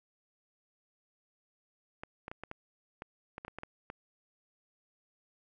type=clicks; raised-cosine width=0.5 ms; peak=-26 dBFS; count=12; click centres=2.035 / 2.281 / 2.315 / 2.436 / 2.514 / 3.021 / 3.381 / 3.449 / 3.481 / 3.586 / 3.634 / 3.901 s; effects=none